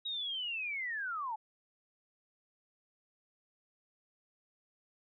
sine linear sweep, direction down, 3830 to 832 Hz, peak -35 dBFS, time 0.05-1.36 s, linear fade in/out 10 ms, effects none

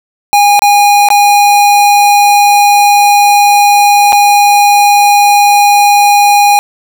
square tone with dropouts, 818 Hz, G#5, 26 cents flat, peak -4 dBFS, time 0.33-6.59 s, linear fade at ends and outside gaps 0 ms, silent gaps 0.593-0.62 / 1.087-1.103 / 4.123-4.129 s, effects none

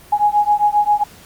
sine beating tone pair, 828 / 835.5 Hz, G#5 / G#5, -5 / +10 cents, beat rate 7.5 Hz, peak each -15 dBFS, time 0.12-1.04 s, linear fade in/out 10 ms, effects pink hiss -43 dBFS RMS until 1.25 s + Opus 24 kbps

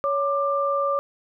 sine tone pair together, 560 / 1186.6 Hz, C#5 / D6, +18 / +18 cents, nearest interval octave + minor second, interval 1300 cents, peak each -23 dBFS, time 0.04-0.99 s, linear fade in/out 0 ms, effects none

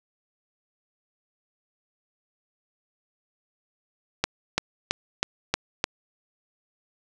accelerating click train, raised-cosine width 0.2 ms, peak -4 dBFS, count 6, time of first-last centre 4.24-5.841 s, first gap 340 ms, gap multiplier 0.97, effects none

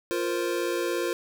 square chord, F suspended fourth, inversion none, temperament equal, 349.2 / 466.2 / 523.3 Hz, F4 / Bb4 / C5, 0 / 0 / 0 cents, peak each -29 / -32 / -33 dBFS, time 0.11-1.13 s, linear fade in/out 0 ms, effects none

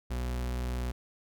40% pulse tone, 61.5 Hz, B1, 7 cents flat, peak -30 dBFS, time 0.1-0.92 s, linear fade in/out 10 ms, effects none

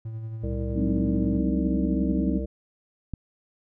triangle tone with tremolo, 111.5 Hz, A2, 23 cents sharp, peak -28 dBFS, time 0.05-1.39 s, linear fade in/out 5 ms, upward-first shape sine, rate 11 Hz, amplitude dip 35%
harmonic tone, 65.4 Hz, C2, in tune, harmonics 1 / 3 / 5 / 7 / 9, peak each -29 / -34 / -36 / -37 / -39 dBFS, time 0.43-2.46 s, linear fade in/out 10 ms
sine chord, Ab dominant seventh, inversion third, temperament equal, 185 / 207.7 / 261.6 / 311.1 Hz, Gb3 / Ab3 / C4 / Eb4, 0 / 0 / 0 / 0 cents, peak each -27 / -31 / -28 / -28 dBFS, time 0.74-2.41 s, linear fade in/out 50 ms
click, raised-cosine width 5 ms, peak -19 dBFS, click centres 3.137 s
effects none

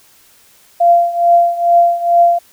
sine tone with tremolo, 690 Hz, F5, 21 cents flat, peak -4 dBFS, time 0.8-2.39 s, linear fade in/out 10 ms, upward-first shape triangle, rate 2.3 Hz, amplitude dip 85%, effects white hiss -48 dBFS RMS until 2.52 s

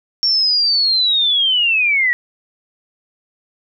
sine linear sweep, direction down, 5500 to 1897 Hz, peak -12 dBFS, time 0.23-2.13 s, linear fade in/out 0 ms, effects none

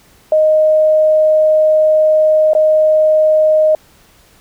sine tone with dropouts, 621 Hz, D#5, 3 cents flat, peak -7 dBFS, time 0.32-3.75 s, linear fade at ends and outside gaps 2 ms, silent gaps 2.534-2.55 s, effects pink hiss -48 dBFS RMS until 4.4 s

